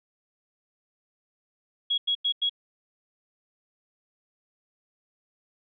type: tone bursts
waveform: sine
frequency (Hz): 3322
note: G#7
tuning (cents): 0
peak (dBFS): -22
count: 4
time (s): 1.9-2.496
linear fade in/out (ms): 10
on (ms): 80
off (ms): 92
effects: none